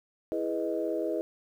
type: chord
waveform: sine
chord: E major seventh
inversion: none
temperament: equal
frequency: 329.6 / 415.3 / 493.9 / 622.3 Hz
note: E4 / G#4 / B4 / D#5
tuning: 0 / 0 / 0 / 0 cents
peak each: -32 / -34 / -34 / -33 dBFS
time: 0.32-1.21 s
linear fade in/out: 0 ms
effects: tanh soft clip ceiling -17 dBFS + 10-bit